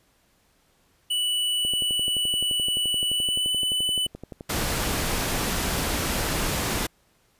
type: tone with pitch glide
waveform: square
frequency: 2960 to 2993 Hz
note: F#7 to F#7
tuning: 0 to +19 cents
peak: -23 dBFS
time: 1.1-4.07 s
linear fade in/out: 10 ms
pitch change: +19 cents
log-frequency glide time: 3.08-3.51 s
type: click train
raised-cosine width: 2 ms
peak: -23 dBFS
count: 33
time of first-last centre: 1.65-4.409 s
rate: 11.6 Hz
type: noise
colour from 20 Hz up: pink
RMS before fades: -26 dBFS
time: 4.49-6.87 s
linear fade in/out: 10 ms
effects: pink hiss -64 dBFS RMS until 7.39 s + resampled to 32000 Hz